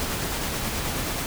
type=noise with tremolo; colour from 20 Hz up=pink; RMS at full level=-27 dBFS; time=0-1.26 s; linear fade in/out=0 ms; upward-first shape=sine; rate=9.4 Hz; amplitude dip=25%; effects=none